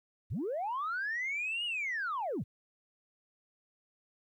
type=linear two-way sweep; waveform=sine; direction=up then down; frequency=65.3 to 2930 to 65.3 Hz; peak=-31 dBFS; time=0.3-2.44 s; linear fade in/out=20 ms; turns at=1.65 s; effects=tanh soft clip ceiling -29 dBFS + 12-bit